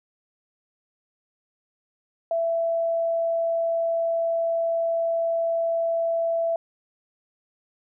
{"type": "tone", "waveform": "sine", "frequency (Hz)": 666, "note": "E5", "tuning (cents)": 18, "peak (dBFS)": -21, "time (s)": [2.31, 6.56], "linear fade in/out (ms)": 2, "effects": []}